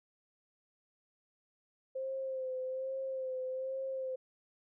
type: tone with vibrato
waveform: sine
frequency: 523.3 Hz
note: C5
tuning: in tune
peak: -35 dBFS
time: 1.95-4.16 s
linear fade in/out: 10 ms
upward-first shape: sine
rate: 1.2 Hz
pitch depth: 32 cents each way
effects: none